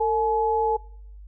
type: tone pair together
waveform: sine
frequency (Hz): 451.3 / 852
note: A4 / G#5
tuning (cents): +44 / +44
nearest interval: major seventh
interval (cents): 1100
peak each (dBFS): -22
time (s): 0-0.77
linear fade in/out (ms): 10
effects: noise-tail reverb RT60 0.6 s tail -21 dB re dry + added 50 Hz sine -40 dBFS peak until 1.27 s